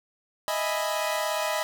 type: chord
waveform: sawtooth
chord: E major seventh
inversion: third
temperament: equal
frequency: 622.3 / 659.3 / 830.6 / 987.8 Hz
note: D#5 / E5 / G#5 / B5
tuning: 0 / 0 / 0 / 0 cents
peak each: -25 / -30 / -30 / -28 dBFS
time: 0.48-1.63 s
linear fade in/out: 0 ms
effects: none

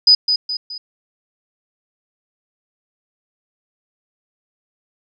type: tone with echo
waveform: sine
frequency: 4978 Hz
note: D#8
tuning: in tune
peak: -6 dBFS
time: 0.07-0.15 s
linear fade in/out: 5 ms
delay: 210 ms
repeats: 3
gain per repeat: -7 dB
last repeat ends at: 0.78 s
effects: none

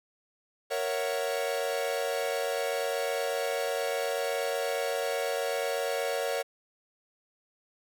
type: chord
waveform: 45% pulse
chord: F# dominant seventh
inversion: first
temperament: equal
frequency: 466.2 / 554.4 / 659.3 / 740 Hz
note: A#4 / C#5 / E5 / F#5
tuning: 0 / 0 / 0 / 0 cents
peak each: -33 / -32 / -37 / -37 dBFS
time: 0.7-6.43 s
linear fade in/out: 20 ms
effects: none

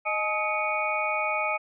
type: tone cluster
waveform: sine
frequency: 619 / 851 / 1264 / 2235 / 2457 Hz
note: D#5 / G#5 / D#6 / C#7 / D#7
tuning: -9 / +42 / +27 / +14 / -22 cents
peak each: -31 dBFS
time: 0.05-1.58 s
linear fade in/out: 20 ms
effects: none

